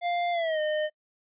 square tone with pitch glide, 698.5 to 611.6 Hz, F5 to D#5, 0 to -30 cents, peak -26 dBFS, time 0.01-0.9 s, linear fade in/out 50 ms, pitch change -230 cents, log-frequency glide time 0.32-0.6 s, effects noise-tail reverb RT60 0.1 s tail -25 dB re dry + resampled to 8000 Hz

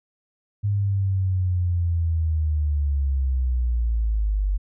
sine linear sweep, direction down, 102.9 to 47.49 Hz, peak -19 dBFS, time 0.63-4.58 s, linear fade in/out 20 ms, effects none

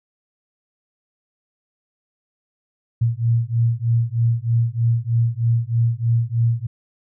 sine beating tone pair, 114.9 / 118.1 Hz, A#2 / A#2, -25 / +23 cents, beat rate 3.2 Hz, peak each -19 dBFS, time 3.01-6.67 s, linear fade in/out 10 ms, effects none

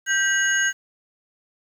sine tone cluster, 1571 / 1942 / 2894 / 6600 Hz, G6 / B6 / F#7 / G#8, +3 / -30 / -39 / -12 cents, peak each -19 / -28 / -28 / -25 dBFS, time 0.06-0.73 s, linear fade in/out 50 ms, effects tanh soft clip ceiling -9 dBFS + 8-bit

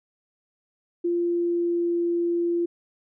sine tone with pitch glide, 345.9 to 343.5 Hz, F4 to F4, -17 to -29 cents, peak -21 dBFS, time 1.04-2.66 s, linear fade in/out 10 ms, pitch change -12 cents, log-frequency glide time 1.15-2.02 s, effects none

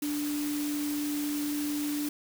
sine tone in noise, 293.7 Hz, D4, in tune, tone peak -29 dBFS, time 0.02-2.09 s, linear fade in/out 5 ms, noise white, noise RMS -39 dBFS, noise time 0.02-2.09 s, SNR +7 dB, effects none

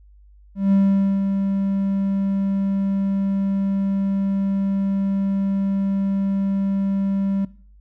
triangle tone with ADSR envelope, 196 Hz, G3, in tune, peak -11 dBFS, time 0.55-7.45 s, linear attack 170 ms, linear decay 480 ms, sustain -6 dB, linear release 4 ms, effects noise-tail reverb RT60 0.5 s tail -20 dB re dry + added 50 Hz sine -46 dBFS peak until 7.8 s

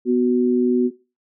sine tone pair together, 247.5 / 370 Hz, B3 / F#4, +4 / 0 cents, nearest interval perfect fifth, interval 696 cents, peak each -17 dBFS, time 0.05-0.91 s, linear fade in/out 50 ms, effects noise-tail reverb RT60 0.3 s tail -17 dB re dry

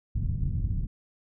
white low-pass noise, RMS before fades -28 dBFS, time 0.15-0.87 s, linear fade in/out 10 ms, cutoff 140 Hz, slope 24 dB/octave, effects none

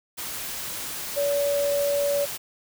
sine tone in noise, 570 Hz, C#5, 48 cents sharp, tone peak -21 dBFS, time 1.16-2.26 s, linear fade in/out 20 ms, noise white, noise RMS -33 dBFS, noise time 0.17-2.38 s, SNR +9 dB, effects none

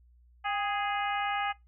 harmonic tone with a mistuned harmonic, 415.3 Hz, G#4, in tune, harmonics 2 / 3 / 4 / 5 / 6 / 7, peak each -31 / -35 / -37 / -39 / -41 / -42 dBFS, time 0.44-1.53 s, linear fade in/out 20 ms, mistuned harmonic 2, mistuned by -55 cents, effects noise-tail reverb RT60 0.2 s tail -22 dB re dry + added 60 Hz sine -57 dBFS peak until 1.67 s

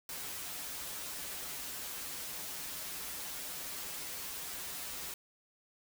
white noise with comb filter, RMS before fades -42 dBFS, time 0.09-5.14 s, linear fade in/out 2 ms, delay 8.9 ms, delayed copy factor -0.9, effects none

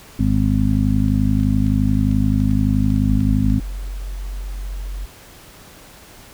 harmonic tone, 51.6 Hz, G#1, 10 cents flat, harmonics 1 / 2 / 3 / 4 / 5, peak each -20 / -19 / -25 / -20 / -20 dBFS, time 0.19-3.6 s, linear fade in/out 5 ms
clicks, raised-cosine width 0.2 ms, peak -24 dBFS, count 11, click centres 1.083 / 1.399 / 1.434 / 1.667 / 2.114 / 2.403 / 2.511 / 2.904 / 2.962 / 3.206 / 3.5 s
sine tone, 46.25 Hz, F#1, in tune, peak -24 dBFS, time 3.05-5.06 s, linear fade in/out 10 ms
effects pink hiss -43 dBFS RMS until 6.33 s

